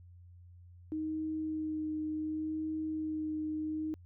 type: tone with vibrato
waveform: sine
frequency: 311.1 Hz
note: D#4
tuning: in tune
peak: -33 dBFS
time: 0.92-3.94 s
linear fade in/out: 0 ms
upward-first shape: sine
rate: 0.69 Hz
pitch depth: 13 cents each way
effects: added 88 Hz sine -52 dBFS peak until 4.05 s